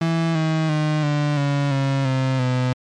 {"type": "tone with pitch steps", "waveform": "35% pulse", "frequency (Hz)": [164.81, 158.74, 152.89, 147.25, 141.83, 136.6, 131.57, 126.72], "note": ["E3", "D#3", "D#3", "D3", "C#3", "C#3", "C3", "B2"], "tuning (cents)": [0, 35, -30, 5, 40, -25, 10, 45], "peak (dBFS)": -16, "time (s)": [0.01, 2.73], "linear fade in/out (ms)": 5, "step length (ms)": 340, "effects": ["low-pass 5000 Hz 12 dB/octave", "MP3 64 kbps"]}